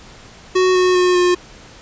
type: tone with pitch steps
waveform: square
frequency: 370 / 365.8 / 361.5 / 357.4 Hz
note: F#4 / F#4 / F#4 / F4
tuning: 0 / -20 / -40 / +40 cents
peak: -12 dBFS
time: 0.55-1.35 s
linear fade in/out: 10 ms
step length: 200 ms
effects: pink hiss -41 dBFS RMS until 1.81 s + resampled to 16000 Hz